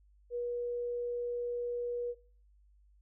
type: tone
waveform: sine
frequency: 482.2 Hz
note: B4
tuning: 41 cents flat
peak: -33 dBFS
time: 0.3-2.15 s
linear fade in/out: 50 ms
effects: noise-tail reverb RT60 0.4 s tail -20 dB re dry + added 50 Hz sine -61 dBFS peak until 3.01 s